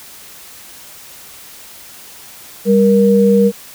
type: tone pair together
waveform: sine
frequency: 198.41 / 471.9 Hz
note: G3 / A#4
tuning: +21 / +21 cents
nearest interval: octave + minor third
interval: 1500 cents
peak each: -10 dBFS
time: 2.65-3.52 s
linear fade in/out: 50 ms
effects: white hiss -37 dBFS RMS until 3.74 s